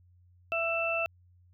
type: harmonic tone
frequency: 665 Hz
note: E5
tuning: 15 cents sharp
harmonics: 1 / 2 / 4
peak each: -31 / -36 / -30 dBFS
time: 0.52-1.06 s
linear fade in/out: 0 ms
effects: added 89 Hz sine -58 dBFS peak until 1.53 s